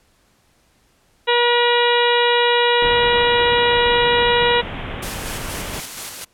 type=harmonic tone; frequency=480 Hz; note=B4; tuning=49 cents flat; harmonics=1 / 2 / 3 / 4 / 5 / 6 / 7 / 8; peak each=-17 / -19 / -25 / -22 / -26 / -23 / -27 / -25 dBFS; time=1.27-4.62 s; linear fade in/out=20 ms
type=low-pass noise; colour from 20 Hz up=pink; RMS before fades=-29 dBFS; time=2.82-5.8 s; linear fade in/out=0 ms; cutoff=3500 Hz; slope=96 dB/octave
type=noise with tremolo; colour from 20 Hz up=white; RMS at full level=-29 dBFS; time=5.02-6.25 s; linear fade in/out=10 ms; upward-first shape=square; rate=4.2 Hz; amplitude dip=30%
effects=pink hiss -59 dBFS RMS until 6.33 s + low-pass 12000 Hz 12 dB/octave